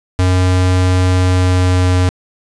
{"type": "tone with pitch glide", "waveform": "square", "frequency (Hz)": [91.7, 90.91], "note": ["F#2", "F#2"], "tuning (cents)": [-15, -30], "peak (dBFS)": -10, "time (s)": [0.19, 2.09], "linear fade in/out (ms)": 0, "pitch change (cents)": -15, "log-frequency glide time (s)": [1.16, 1.95], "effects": ["resampled to 22050 Hz", "7-bit"]}